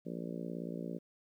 harmonic tone, 57.9 Hz, A#1, 11 cents flat, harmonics 3 / 4 / 5 / 6 / 7 / 8 / 9 / 10, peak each -42 / -44 / -46 / -48 / -49 / -50 / -51 / -52 dBFS, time 0.05-0.99 s, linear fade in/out 20 ms, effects 12-bit

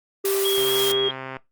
triangle tone with pitch glide, 392 to 396.3 Hz, G4 to G4, 0 to +19 cents, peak -19 dBFS, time 0.24-1.09 s, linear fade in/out 10 ms, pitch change +19 cents, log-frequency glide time 0.67-0.85 s
white high-pass noise, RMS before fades -27 dBFS, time 0.25-0.92 s, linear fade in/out 2 ms, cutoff 440 Hz, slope 48 dB/octave
sine tone with vibrato, 3266 Hz, G#7, 30 cents flat, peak -22 dBFS, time 0.45-1.11 s, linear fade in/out 5 ms, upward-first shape triangle, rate 4.1 Hz, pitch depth 26 cents each way
click train, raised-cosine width 0.5 ms, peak -18 dBFS, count 105, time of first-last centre 0.58-1.368 s, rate 132 Hz
effects noise-tail reverb RT60 0.2 s tail -21 dB re dry + Opus 32 kbps

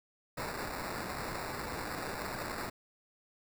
violet noise with sample-and-hold, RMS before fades -39 dBFS, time 0.37-2.7 s, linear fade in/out 10 ms, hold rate 3150 Hz, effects none

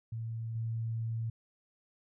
sine tone with level steps, 113.6 Hz, A#2, 44 cents flat, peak -35 / -32 dBFS, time 0.12-1.3 s, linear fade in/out 5 ms, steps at 0.55 s, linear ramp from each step 5 ms, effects none

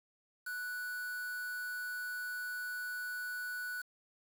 triangle tone with quantisation, 1480 Hz, F#6, in tune, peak -36 dBFS, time 0.46-3.82 s, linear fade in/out 10 ms, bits 8, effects none

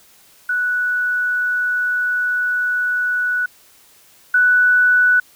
sine tone pair in turn, 1477 / 1483.7 Hz, F#6 / F#6, -3 / +4 cents, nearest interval unison, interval 7 cents, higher second, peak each -16 / -10 dBFS, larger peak second, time 0.49-3.46 / 4.34-5.2 s, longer first, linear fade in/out 5 ms, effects white hiss -50 dBFS RMS until 5.35 s

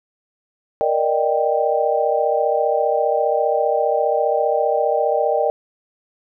sine chord, Eb major seventh, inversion second, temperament equal, 466.2 / 587.3 / 622.3 / 784 Hz, Bb4 / D5 / Eb5 / G5, 0 / 0 / 0 / 0 cents, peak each -21 dBFS, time 0.81-5.5 s, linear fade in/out 0 ms, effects none

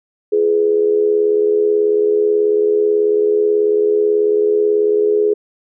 sine tone with amplitude modulation, 419.5 Hz, G#4, 17 cents sharp, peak -8 dBFS, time 0.32-5.34 s, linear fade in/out 10 ms, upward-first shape sine, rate 78.3 Hz, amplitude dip 65%, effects none

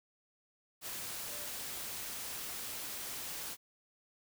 sine tone in noise, 587.3 Hz, D5, in tune, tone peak -53 dBFS, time 1.28-1.51 s, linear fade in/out 50 ms, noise white, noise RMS -42 dBFS, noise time 0.81-3.57 s, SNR -14 dB, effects none

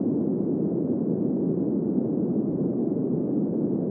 white band-pass noise, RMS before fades -25 dBFS, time 0-3.9 s, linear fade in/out 2 ms, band 170 to 340 Hz, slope 24 dB/octave, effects none

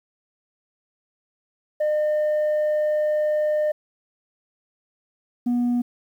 sine tone pair in turn, 606 / 242.7 Hz, D#5 / B3, -46 / -30 cents, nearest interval octave + major third, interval 1584 cents, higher first, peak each -16 dBFS, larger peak neither, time 1.8-3.72 / 5.46-5.82 s, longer first, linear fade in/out 10 ms, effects tanh soft clip ceiling -18 dBFS + 9-bit

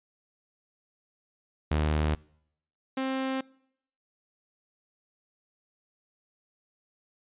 sawtooth tone pair in turn, 76.4 / 264.5 Hz, D#2 / C4, -31 / +19 cents, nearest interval octave + major sixth, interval 2150 cents, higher second, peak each -20 / -24 dBFS, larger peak first, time 1.71-2.15 / 2.97-3.41 s, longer neither, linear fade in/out 5 ms, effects noise-tail reverb RT60 0.7 s tail -24 dB re dry + resampled to 8000 Hz

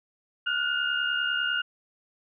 sine tone cluster, 1419 / 1489 / 2834 Hz, F6 / F#6 / F7, +27 / +11 / +25 cents, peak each -29 dBFS, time 0.46-1.62 s, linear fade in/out 10 ms, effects none

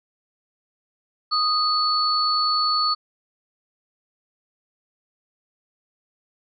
sine tone pair together, 1244.5 / 4435 Hz, D#6 / C#8, 0 / 0 cents, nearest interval octave + minor seventh, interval 2200 cents, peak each -21 dBFS, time 1.31-2.95 s, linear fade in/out 20 ms, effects none

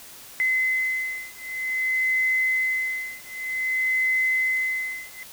sine beating tone pair, 2043 / 2043.53 Hz, C7 / C7, -42 / -41 cents, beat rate 0.53 Hz, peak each -25 dBFS, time 0.4-5.23 s, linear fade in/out 0 ms, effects white hiss -44 dBFS RMS until 5.32 s

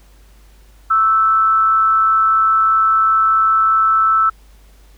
sine tone with amplitude modulation, 1318.5 Hz, E6, in tune, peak -8 dBFS, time 0.9-4.3 s, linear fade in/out 10 ms, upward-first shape sine, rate 205 Hz, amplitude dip 45%, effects added 50 Hz sine -43 dBFS peak until 4.97 s + pink hiss -53 dBFS RMS until 4.97 s

